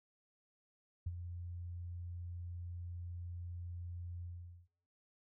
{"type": "tone with ADSR envelope", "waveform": "sine", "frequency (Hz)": 87.31, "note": "F2", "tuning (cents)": 0, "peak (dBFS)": -34, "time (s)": [1.06, 4.68], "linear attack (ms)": 8, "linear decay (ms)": 37, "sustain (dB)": -8, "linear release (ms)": 450, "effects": ["noise-tail reverb RT60 0.7 s tail -19 dB re dry"]}